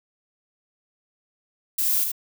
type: noise with echo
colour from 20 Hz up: violet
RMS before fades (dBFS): -23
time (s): 1.78-2.04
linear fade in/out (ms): 5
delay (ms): 78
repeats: 1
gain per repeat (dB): -4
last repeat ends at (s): 2.118
effects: none